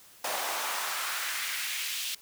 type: noise with high-pass filter sweep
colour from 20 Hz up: pink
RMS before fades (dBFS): -33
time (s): 0.24-2.15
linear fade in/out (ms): 5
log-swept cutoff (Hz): 620 to 3300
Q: 1.6
effects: white hiss -55 dBFS RMS until 2.21 s